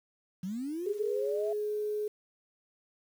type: linear sweep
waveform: sine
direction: up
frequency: 173.6 to 674 Hz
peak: -33 dBFS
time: 0.43-1.53 s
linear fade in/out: 5 ms
type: tone with pitch glide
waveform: sine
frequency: 415.3 to 421.3 Hz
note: G#4 to G#4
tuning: 0 to +25 cents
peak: -30 dBFS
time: 0.86-2.08 s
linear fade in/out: 5 ms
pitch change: +25 cents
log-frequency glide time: 1.12-1.71 s
effects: 9-bit